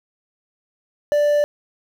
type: tone with quantisation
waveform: triangle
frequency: 587.3 Hz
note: D5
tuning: in tune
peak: -12 dBFS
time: 1.12-1.44 s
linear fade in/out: 0 ms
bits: 7
effects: none